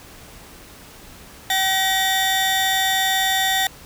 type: tone cluster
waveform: 40% pulse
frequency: 763 / 1896 / 3554 Hz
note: G5 / A#6 / A7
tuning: -47 / +29 / +17 cents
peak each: -21 dBFS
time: 1.5-3.67 s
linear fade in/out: 2 ms
effects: pink hiss -43 dBFS RMS until 3.85 s